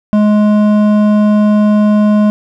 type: tone with hard clipping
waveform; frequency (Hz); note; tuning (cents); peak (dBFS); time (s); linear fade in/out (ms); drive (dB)
sine; 210; G#3; +19; -8; 0.13-2.3; 0; 10
effects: none